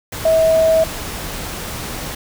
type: tone in noise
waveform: sine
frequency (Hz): 645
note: E5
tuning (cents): -38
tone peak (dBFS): -10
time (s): 0.25-0.84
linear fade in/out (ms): 5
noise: pink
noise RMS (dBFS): -27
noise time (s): 0.12-2.15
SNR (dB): +14
effects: none